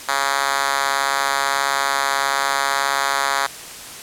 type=tone with high-pass filter; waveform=5% pulse; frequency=138.4 Hz; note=C#3; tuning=2 cents flat; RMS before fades=-20 dBFS; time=0.08-3.47 s; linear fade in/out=10 ms; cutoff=920 Hz; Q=0.96; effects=white hiss -35 dBFS RMS until 4.02 s + low-pass 11000 Hz 12 dB/octave